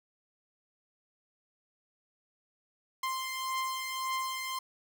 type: beating tone pair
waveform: sawtooth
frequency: 1046.5 / 1048.3 Hz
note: C6 / C6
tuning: 0 / +3 cents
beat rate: 1.8 Hz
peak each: -30 / -35 dBFS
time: 3.03-4.59 s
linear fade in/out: 5 ms
effects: none